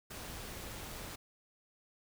pink noise with amplitude modulation, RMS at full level -44 dBFS, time 0.1-1.16 s, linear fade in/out 10 ms, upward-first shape sine, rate 171 Hz, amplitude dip 25%, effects none

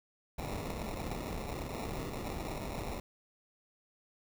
pink noise with sample-and-hold, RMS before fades -39 dBFS, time 0.38-3 s, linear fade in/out 5 ms, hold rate 1575 Hz, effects none

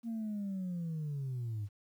sine linear sweep, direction down, 233.9 to 98.6 Hz, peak -33 dBFS, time 0.03-1.69 s, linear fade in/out 50 ms, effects tanh soft clip ceiling -33 dBFS + 11-bit

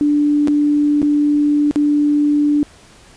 sine tone with dropouts, 293.7 Hz, D4, in tune, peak -11 dBFS, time 0.01-2.63 s, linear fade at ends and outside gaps 0 ms, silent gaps 0.474-0.482 / 1.018-1.028 / 1.711-1.759 s, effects pink hiss -45 dBFS RMS until 3.16 s + resampled to 22050 Hz

